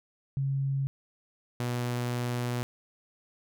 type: tone pair in turn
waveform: sine / sawtooth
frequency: 136.8 / 121.87 Hz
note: C#3 / B2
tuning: -23 / -23 cents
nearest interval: major second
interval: 200 cents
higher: first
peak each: -26 / -25 dBFS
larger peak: second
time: 0.37-0.87 / 1.6-2.63 s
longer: second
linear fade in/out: 0 ms
effects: none